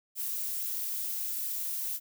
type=noise; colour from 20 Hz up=violet; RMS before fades=-34 dBFS; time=0.15-2 s; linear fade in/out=50 ms; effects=none